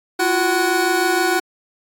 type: tone cluster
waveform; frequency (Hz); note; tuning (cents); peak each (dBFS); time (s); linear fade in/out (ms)
square; 339.6 / 366 / 751 / 1470; F4 / F#4 / F#5 / F#6; -48 / -19 / +26 / -12; -22; 0.19-1.4; 10
effects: AAC 64 kbps